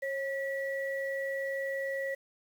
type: tone pair together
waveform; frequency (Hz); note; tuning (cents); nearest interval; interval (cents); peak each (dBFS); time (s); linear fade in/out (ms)
sine; 544 / 1940.4; C#5 / B6; -33 / -31; octave + minor seventh; 2202; -33 / -36; 0.02-2.15; 10
effects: 9-bit